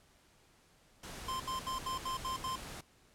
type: noise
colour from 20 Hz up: pink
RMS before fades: -46 dBFS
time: 1.03-2.81 s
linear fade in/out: 5 ms
type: tone bursts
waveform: square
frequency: 1044 Hz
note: C6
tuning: 4 cents flat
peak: -36 dBFS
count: 7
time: 1.28-2.558 s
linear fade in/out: 5 ms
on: 120 ms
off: 73 ms
effects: pink hiss -66 dBFS RMS until 3.14 s + low-pass 11000 Hz 12 dB/octave